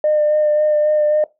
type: tone with vibrato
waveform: sine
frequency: 604 Hz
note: D5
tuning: 48 cents sharp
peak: -11 dBFS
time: 0.04-1.24 s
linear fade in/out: 2 ms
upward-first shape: sine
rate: 3.7 Hz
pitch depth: 16 cents each way
effects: noise-tail reverb RT60 0.2 s tail -19 dB re dry + tanh soft clip ceiling -8 dBFS